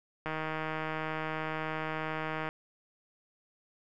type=click train; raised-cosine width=0.5 ms; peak=-20 dBFS; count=351; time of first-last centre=0.26-2.489 s; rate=157 Hz; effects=none